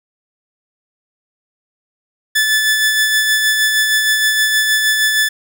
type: tone with tremolo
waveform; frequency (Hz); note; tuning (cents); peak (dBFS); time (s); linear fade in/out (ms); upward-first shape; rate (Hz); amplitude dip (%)
sawtooth; 1740; A6; -20; -7; 2.35-5.29; 10; sine; 6.4; 35
effects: none